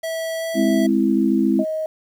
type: tone with pitch glide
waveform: square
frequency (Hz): 652 to 656.2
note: E5 to E5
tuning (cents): -19 to -8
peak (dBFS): -24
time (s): 0.03-0.87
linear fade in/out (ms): 10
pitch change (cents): +11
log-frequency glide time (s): 0.38-0.44
type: chord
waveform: sine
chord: Ab augmented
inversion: none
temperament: equal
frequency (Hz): 207.7 / 261.6 / 329.6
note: Ab3 / C4 / E4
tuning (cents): 0 / 0 / 0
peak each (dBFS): -19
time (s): 0.54-1.65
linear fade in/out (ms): 50
type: tone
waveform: sine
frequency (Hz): 629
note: D#5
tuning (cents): +19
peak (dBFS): -21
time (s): 1.59-1.86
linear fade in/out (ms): 2
effects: 8-bit